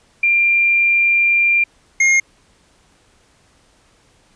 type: tone pair in turn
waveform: sine / square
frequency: 2384 / 2136 Hz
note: D7 / C7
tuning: +25 / +35 cents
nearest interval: major second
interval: 190 cents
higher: first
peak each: -11 dBFS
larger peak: neither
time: 0.23-1.64 / 2-2.2 s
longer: first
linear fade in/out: 5 ms
effects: pink hiss -55 dBFS RMS until 4.35 s + resampled to 22050 Hz